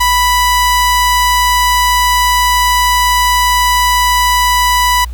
sawtooth tone, 987.8 Hz, B5, in tune, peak -5 dBFS, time 0-5.05 s, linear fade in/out 10 ms, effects added 60 Hz sine -20 dBFS peak until 5.13 s + pink hiss -45 dBFS RMS until 5.13 s

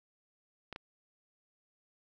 clicks, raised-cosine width 0.3 ms, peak -26 dBFS, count 2, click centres 0.727 / 0.761 s, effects none

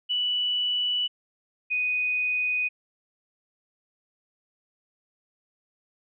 sine tone pair in turn, 2960 / 2489 Hz, F#7 / D#7, 0 / 0 cents, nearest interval minor third, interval 300 cents, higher first, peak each -23 dBFS, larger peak neither, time 0.09-1.08 / 1.7-2.69 s, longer neither, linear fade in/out 20 ms, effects none

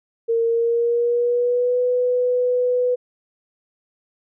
sine tone with pitch glide, 460 to 495.9 Hz, A#4 to B4, -23 to +7 cents, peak -16 dBFS, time 0.28-2.96 s, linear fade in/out 20 ms, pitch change +130 cents, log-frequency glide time 0.43-1.79 s, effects none

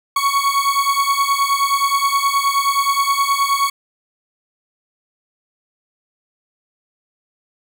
40% pulse beating tone pair, 1108.7 / 1118.2 Hz, C#6 / C#6, 0 / +15 cents, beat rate 9.5 Hz, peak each -17 / -17 dBFS, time 0.16-3.7 s, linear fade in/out 5 ms, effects none

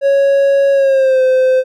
triangle tone with pitch glide, 554 to 516.9 Hz, C#5 to C5, -1 to -21 cents, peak -6 dBFS, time 0.01-1.64 s, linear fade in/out 50 ms, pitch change -120 cents, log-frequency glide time 0.72-1.22 s, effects none

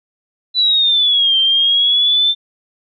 sine exponential two-way sweep, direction down then up, 4002 to 3136 to 3570 Hz, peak -10 dBFS, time 0.54-2.35 s, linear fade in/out 50 ms, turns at 1.38 s, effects none

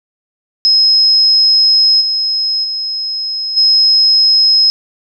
sine tone with level steps, 5130 Hz, E8, 48 cents flat, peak -6 / -12 / -16 / -6 dBFS, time 0.65-4.7 s, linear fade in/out 0 ms, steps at 2 / 2.63 / 3.56 s, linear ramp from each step 20 ms, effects none

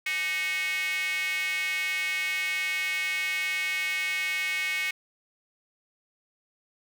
square tone with high-pass filter, 169.4 Hz, E3, 48 cents sharp, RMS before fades -29 dBFS, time 0.06-4.91 s, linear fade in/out 5 ms, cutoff 2200 Hz, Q 6.7, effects none

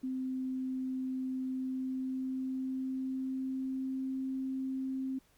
sine tone with pitch glide, 259.6 to 264 Hz, C4 to C4, -13 to +16 cents, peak -33 dBFS, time 0.03-5.19 s, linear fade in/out 10 ms, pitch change +29 cents, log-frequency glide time 1.47-4.2 s, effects pink hiss -68 dBFS RMS until 5.37 s + Opus 48 kbps

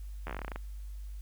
slowing click train, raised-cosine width 0.5 ms, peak -23 dBFS, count 13, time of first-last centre 0.27-0.56 s, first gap 12 ms, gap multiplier 1.12, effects added 50 Hz sine -39 dBFS peak until 1.21 s + white hiss -64 dBFS RMS until 1.21 s

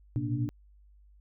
sine tone cluster, 114.6 / 121.5 / 126 / 236.8 / 293.3 Hz, A#2 / B2 / B2 / A#3 / D4, -29 / -28 / +35 / +27 / -2 cents, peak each -33 / -38 / -32 / -40 / -34 dBFS, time 0.16-0.49 s, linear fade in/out 0 ms, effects added 50 Hz sine -55 dBFS peak until 1.2 s

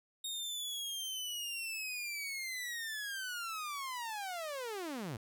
sawtooth linear sweep, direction down, 3729 to 100.9 Hz, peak -35 dBFS, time 0.24-5.17 s, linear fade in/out 5 ms, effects none

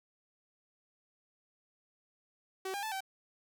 sawtooth tone with pitch steps, 380.1 / 805 / 875 / 771 Hz, F#4 / G5 / A5 / G5, +47 / +46 / -10 / -29 cents, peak -32 dBFS, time 2.65-3.006 s, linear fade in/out 5 ms, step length 89 ms, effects none

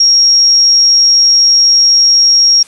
sine tone, 5588 Hz, F8, in tune, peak -4 dBFS, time 0-2.63 s, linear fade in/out 5 ms, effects white hiss -39 dBFS RMS until 2.67 s + resampled to 24000 Hz

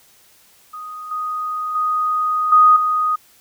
sine tone with level steps, 1244.5 Hz, D#6, in tune, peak -29 / -21 / -16 / -7 / -15 dBFS, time 0.73-3.16 s, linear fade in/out 10 ms, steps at 1.11 / 1.75 / 2.52 / 2.76 s, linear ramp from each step 5 ms, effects white hiss -52 dBFS RMS until 3.4 s

